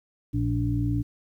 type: harmonic tone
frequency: 58.27 Hz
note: A#1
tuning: in tune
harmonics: 1 / 2 / 3 / 5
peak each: -30 / -25 / -37 / -28 dBFS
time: 0.33-1.03 s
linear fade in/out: 20 ms
effects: 10-bit